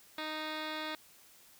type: tone with low-pass filter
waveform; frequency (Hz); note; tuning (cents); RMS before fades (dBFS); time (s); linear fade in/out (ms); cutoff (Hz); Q
10% pulse; 310; D#4; -6; -39; 0.18-0.95; 2; 3400; 7.8
effects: white hiss -60 dBFS RMS until 1.59 s